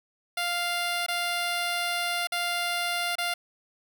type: tone with dropouts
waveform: 10% pulse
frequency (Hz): 698.5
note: F5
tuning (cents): 0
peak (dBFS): -18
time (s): 0.37-3.34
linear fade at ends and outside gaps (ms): 5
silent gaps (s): 1.064-1.083 / 2.272-2.32 / 3.155-3.183
effects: none